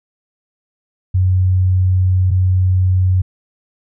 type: tone pair in turn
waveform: sine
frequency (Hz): 92.5 / 92.5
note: F#2 / F#2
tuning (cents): 0 / 0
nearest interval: unison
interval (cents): 0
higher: neither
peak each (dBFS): -10 / -10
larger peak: neither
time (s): 1.14-2.31 / 2.31-3.22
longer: first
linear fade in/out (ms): 10
effects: none